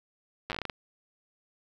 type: slowing click train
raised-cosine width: 0.3 ms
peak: -17 dBFS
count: 10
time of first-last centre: 0.5-0.698 s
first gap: 8 ms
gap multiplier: 1.24
effects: 9-bit